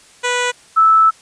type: tone pair in turn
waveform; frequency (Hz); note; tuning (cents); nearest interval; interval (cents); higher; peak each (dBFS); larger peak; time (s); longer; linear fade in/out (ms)
10% pulse / sine; 491.5 / 1312.1; B4 / E6; -8 / -8; octave + perfect fourth; 1700; second; -7; neither; 0.23-0.52 / 0.76-1.11; second; 20
effects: white hiss -46 dBFS RMS until 1.21 s + resampled to 22050 Hz